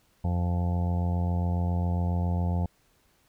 harmonic tone, 87.31 Hz, F2, in tune, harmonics 1 / 2 / 3 / 4 / 5 / 6 / 7 / 8 / 9 / 10, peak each -25 / -30 / -43 / -47 / -46 / -43 / -51 / -41 / -46 / -43 dBFS, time 0.24-2.66 s, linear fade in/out 5 ms, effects pink hiss -66 dBFS RMS until 3.28 s

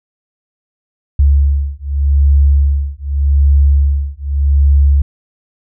sine beating tone pair, 70 / 70.84 Hz, C#2 / C#2, +18 / +38 cents, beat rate 0.84 Hz, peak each -11 dBFS, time 1.19-5.02 s, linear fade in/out 5 ms, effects none

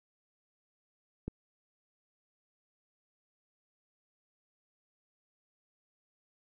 click, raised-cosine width 3 ms, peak -23 dBFS, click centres 1.28 s, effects none

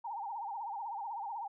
sine tone with vibrato, 864 Hz, A5, 32 cents flat, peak -37 dBFS, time 0.04-1.48 s, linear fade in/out 10 ms, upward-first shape sine, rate 16 Hz, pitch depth 160 cents each way, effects none

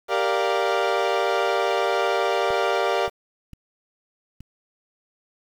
30% pulse chord, G minor seventh, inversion none, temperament equal with one note detuned, 393.1 / 466.2 / 587.3 / 698.5 Hz, G4 / Bb4 / D5 / F5, +5 / 0 / 0 / 0 cents, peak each -23 dBFS, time 0.08-3.1 s, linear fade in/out 50 ms
clicks, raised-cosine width 5 ms, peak -28 dBFS, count 4, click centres 2.505 / 3.079 / 3.533 / 4.406 s
effects low-pass 4000 Hz 12 dB/octave + 8-bit

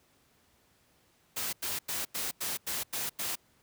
white noise bursts, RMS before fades -34 dBFS, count 8, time 1.36-3.357 s, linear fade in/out 10 ms, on 170 ms, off 91 ms, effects pink hiss -67 dBFS RMS until 3.62 s + high-pass 60 Hz 12 dB/octave

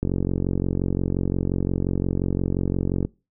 click train, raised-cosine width 3 ms, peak -10 dBFS, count 139, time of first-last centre 0.03-3.05 s, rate 45.7 Hz, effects noise-tail reverb RT60 0.3 s tail -24 dB re dry

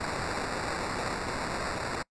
white noise with sample-and-hold, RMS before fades -33 dBFS, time 0-2.03 s, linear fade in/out 10 ms, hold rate 3150 Hz, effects noise-tail reverb RT60 0.1 s tail -25 dB re dry + resampled to 22050 Hz

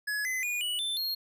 square tone with pitch steps, 1690 / 2033 / 2446 / 2942 / 3540 / 4259 Hz, G#6 / B6 / D#7 / F#7 / A7 / C8, +30 / +50 / -30 / -11 / +10 / +30 cents, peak -30 dBFS, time 0.07-1.15 s, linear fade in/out 10 ms, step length 180 ms, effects none

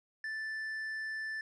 sine tone with tanh clipping, 1760 Hz, A6, in tune, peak -37 dBFS, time 0.24-1.41 s, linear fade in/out 2 ms, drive 5 dB, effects none

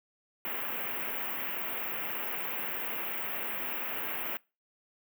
white band-stop noise, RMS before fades -35 dBFS, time 0.45-4.37 s, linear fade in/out 0 ms, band 2900 to 14000 Hz, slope 48 dB/octave, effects noise-tail reverb RT60 0.3 s tail -25 dB re dry + high-pass 200 Hz 12 dB/octave

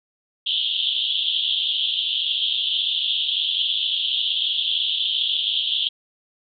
white band-pass noise, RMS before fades -23 dBFS, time 0.46-5.89 s, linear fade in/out 10 ms, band 3000 to 3600 Hz, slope 96 dB/octave, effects none

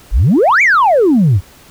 sine exponential two-way sweep, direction up then down, 38.89 to 2395 to 83.2 Hz, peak -5 dBFS, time 0.11-1.41 s, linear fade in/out 50 ms, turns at 0.62 s, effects tanh soft clip ceiling -4 dBFS + pink hiss -42 dBFS RMS until 1.7 s

